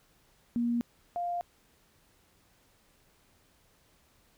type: tone pair in turn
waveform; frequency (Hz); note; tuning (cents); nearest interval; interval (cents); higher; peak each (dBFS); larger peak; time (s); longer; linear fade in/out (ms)
sine; 237.2 / 699.4; A#3 / F5; +30 / +2; octave + perfect fifth; 1872; second; -26 / -30; first; 0.56-0.81 / 1.16-1.41; neither; 0
effects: pink hiss -66 dBFS RMS until 4.37 s